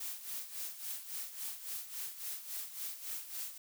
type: noise with tremolo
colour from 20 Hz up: blue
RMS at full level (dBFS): -40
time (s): 0-3.58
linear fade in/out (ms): 5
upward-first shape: sine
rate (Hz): 3.6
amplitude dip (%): 70
effects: none